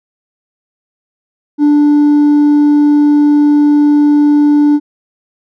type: tone with hard clipping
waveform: triangle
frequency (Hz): 293.7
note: D4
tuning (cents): 0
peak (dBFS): -4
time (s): 1.58-4.8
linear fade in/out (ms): 50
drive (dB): 1
effects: none